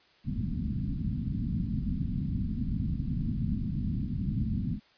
white low-pass noise, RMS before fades -31 dBFS, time 0.24-4.8 s, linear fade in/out 50 ms, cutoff 240 Hz, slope 48 dB/octave, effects white hiss -62 dBFS RMS until 4.97 s + resampled to 11025 Hz

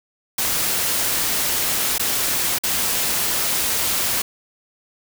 white noise with dropouts, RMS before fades -21 dBFS, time 0.38-4.22 s, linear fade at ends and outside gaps 5 ms, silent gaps 1.982-1.995 / 2.586-2.635 s, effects none

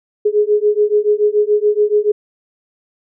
sine beating tone pair, 415.3 / 422.3 Hz, G#4 / G#4, 0 / +29 cents, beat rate 7 Hz, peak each -14 / -14 dBFS, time 0.25-2.12 s, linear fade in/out 10 ms, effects none

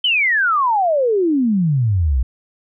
sine exponential sweep, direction down, 3118 to 58.27 Hz, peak -13 dBFS, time 0.04-2.23 s, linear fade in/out 5 ms, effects none

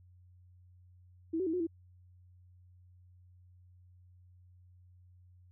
sine tone with pitch steps, 325.8 / 376 / 322.2 / 361.8 / 330.5 Hz, E4 / F#4 / E4 / F#4 / E4, -20 / +28 / -39 / -39 / +5 cents, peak -30 dBFS, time 1.33-1.67 s, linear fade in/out 10 ms, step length 68 ms, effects added 90 Hz sine -57 dBFS peak until 5.51 s

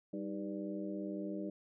harmonic tone with a mistuned harmonic, 98 Hz, G2, in tune, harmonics 2 / 3 / 4 / 5 / 6, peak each -42 / -41 / -47 / -50 / -47 dBFS, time 0.13-1.5 s, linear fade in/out 5 ms, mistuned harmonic 3, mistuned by +93 cents, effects none

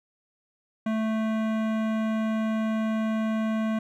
sine tone with hard clipping, 220 Hz, A3, in tune, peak -26 dBFS, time 0.86-3.79 s, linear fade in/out 5 ms, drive 17 dB, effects none

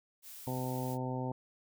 blue noise, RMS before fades -49 dBFS, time 0.22-0.98 s, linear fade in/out 50 ms
harmonic tone, 128 Hz, C3, 38 cents flat, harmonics 1 / 2 / 3 / 4 / 5 / 6 / 7, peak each -37 / -39 / -44 / -43 / -47 / -46 / -43 dBFS, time 0.47-1.32 s, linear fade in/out 2 ms
effects none

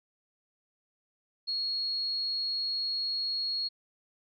sine tone, 4311 Hz, C#8, 49 cents flat, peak -29 dBFS, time 1.47-3.69 s, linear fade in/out 20 ms, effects none

